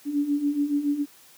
sine beating tone pair, 283.8 / 290.9 Hz, C#4 / D4, +41 / -16 cents, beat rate 7.1 Hz, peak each -28 / -23 dBFS, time 0.05-1.06 s, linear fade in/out 50 ms, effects white hiss -53 dBFS RMS until 1.37 s + high-pass 100 Hz 12 dB/octave

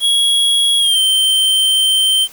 square tone with pitch glide, 3322 to 3117 Hz, G#7 to G7, 0 to -11 cents, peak -11 dBFS, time 0-2.28 s, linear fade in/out 50 ms, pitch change -111 cents, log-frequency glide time 0.79-0.98 s, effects white hiss -40 dBFS RMS until 2.32 s

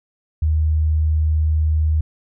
sine tone, 77.78 Hz, D#2, in tune, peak -14 dBFS, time 0.42-2.01 s, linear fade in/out 5 ms, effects none

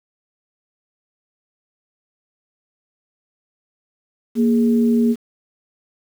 sine tone pair together, 233.3 / 415.3 Hz, A#3 / G#4, +2 / 0 cents, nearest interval minor seventh, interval 998 cents, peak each -13 / -22 dBFS, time 4.35-5.16 s, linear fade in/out 50 ms, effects 7-bit

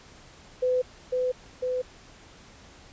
sine tone with echo, 505 Hz, B4, 39 cents sharp, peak -21 dBFS, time 0.62-0.82 s, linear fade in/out 10 ms, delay 500 ms, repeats 2, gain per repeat -2 dB, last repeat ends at 1.82 s, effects pink hiss -51 dBFS RMS until 2.92 s + resampled to 16000 Hz

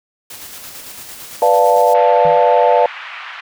white noise with tremolo, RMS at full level -32 dBFS, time 0.3-1.94 s, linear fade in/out 5 ms, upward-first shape square, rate 8.9 Hz, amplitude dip 30%
sine chord, B half-diminished seventh, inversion none, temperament equal, 493.9 / 587.3 / 698.5 / 880 Hz, B4 / D5 / F5 / A5, 0 / 0 / 0 / 0 cents, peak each -14 dBFS, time 1.42-2.86 s, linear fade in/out 2 ms
white band-pass noise, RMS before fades -31 dBFS, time 1.94-3.41 s, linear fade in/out 10 ms, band 920 to 2600 Hz, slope 24 dB/octave
sine tone with exponential decay, 160 Hz, D#3, 49 cents sharp, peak -22 dBFS, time 2.25-2.49 s, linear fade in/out 0 ms, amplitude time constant 51 ms
effects none

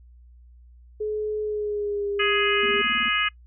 sine tone with pitch glide, 425.7 to 404.6 Hz, G#4 to G#4, +43 to -45 cents, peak -24 dBFS, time 1-2.82 s, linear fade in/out 10 ms, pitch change -88 cents, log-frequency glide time 1.42-2.09 s
harmonic tone, 417.6 Hz, G#4, 10 cents sharp, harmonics 3 / 4 / 5 / 6 / 7, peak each -27 / -27 / -27 / -27 / -27 dBFS, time 2.19-3.29 s, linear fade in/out 10 ms
sine tone bursts, 233.1 Hz, A#3, in tune, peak -32 dBFS, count 9, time 2.63-3.085 s, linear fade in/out 2 ms, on 31 ms, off 22 ms
effects noise-tail reverb RT60 0.1 s tail -24 dB re dry + added 60 Hz sine -47 dBFS peak until 3.46 s

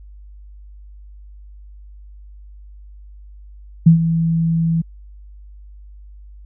sine tone with ADSR envelope, 164.81 Hz, E3, in tune, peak -3 dBFS, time 3.86-4.82 s, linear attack 9 ms, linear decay 110 ms, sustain -11 dB, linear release 12 ms, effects added 50 Hz sine -37 dBFS peak until 6.45 s

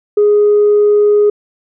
sine tone, 415.3 Hz, G#4, in tune, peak -5 dBFS, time 0.17-1.3 s, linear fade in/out 5 ms, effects tanh soft clip ceiling -3 dBFS

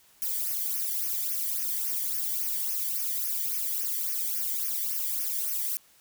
violet noise with flanger, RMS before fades -30 dBFS, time 0.22-5.77 s, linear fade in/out 0 ms, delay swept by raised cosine 0.25 to 0.78 ms, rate 3.6 Hz, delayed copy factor -1, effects white hiss -60 dBFS RMS until 6 s

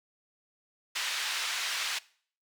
white band-pass noise, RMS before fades -33 dBFS, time 0.95-1.99 s, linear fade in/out 10 ms, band 1300 to 4200 Hz, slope 12 dB/octave, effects noise-tail reverb RT60 0.5 s tail -21 dB re dry

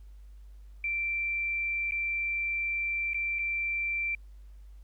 sine tone with dropouts, 2349 Hz, D7, in tune, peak -28 dBFS, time 0.84-4.15 s, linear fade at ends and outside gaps 2 ms, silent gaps 1.91-1.92 / 3.134-3.144 / 3.387-3.391 s, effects added 50 Hz sine -46 dBFS peak until 4.83 s + pink hiss -71 dBFS RMS until 4.83 s

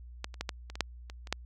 clicks, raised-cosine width 0.2 ms, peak -17 / -30 / -16 / -15 / -27 / -24 / -9 / -27 / -29 / -11 dBFS, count 10, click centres 0.244 / 0.342 / 0.41 / 0.492 / 0.7 / 0.755 / 0.807 / 1.099 / 1.272 / 1.326 s, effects added 60 Hz sine -45 dBFS peak until 1.45 s

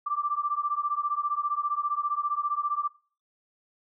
sine beating tone pair, 1168 / 1183 Hz, D6 / D6, -10 / +12 cents, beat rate 15 Hz, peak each -29 dBFS, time 0.06-2.88 s, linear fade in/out 10 ms, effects noise-tail reverb RT60 0.4 s tail -21 dB re dry

